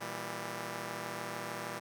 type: chord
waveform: 5% pulse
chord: E diminished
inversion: second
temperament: just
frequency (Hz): 118.67 / 164.81 / 197.78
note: Bb2 / E3 / G3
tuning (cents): +31 / 0 / +16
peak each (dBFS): -32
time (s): 0-1.8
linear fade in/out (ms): 20
effects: none